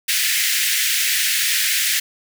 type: high-pass noise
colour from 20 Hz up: pink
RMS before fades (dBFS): -19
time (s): 0.08-2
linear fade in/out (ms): 10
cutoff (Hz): 1700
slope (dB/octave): 48
effects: none